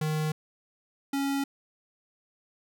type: tone pair in turn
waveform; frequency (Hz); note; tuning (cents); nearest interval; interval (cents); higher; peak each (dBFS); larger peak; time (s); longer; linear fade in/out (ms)
square; 154.7 / 277.1; D#3 / C#4; -10 / -1; minor seventh; 1009; second; -27; neither; 0.01-0.32 / 1.13-1.44; neither; 5
effects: none